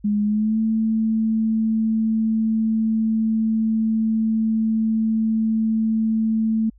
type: tone with pitch glide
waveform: sine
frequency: 207.7 to 221.3 Hz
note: G#3 to A3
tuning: 0 to +10 cents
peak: -17 dBFS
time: 0.04-6.7 s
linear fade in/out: 10 ms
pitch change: +110 cents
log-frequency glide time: 0.23-0.59 s
effects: added 50 Hz sine -48 dBFS peak until 6.78 s